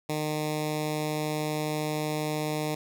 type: tone with notch filter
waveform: 10% pulse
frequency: 152.7 Hz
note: D#3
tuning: 32 cents flat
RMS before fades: -30 dBFS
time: 0.09-2.75 s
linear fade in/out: 5 ms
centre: 1400 Hz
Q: 1.4
effects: none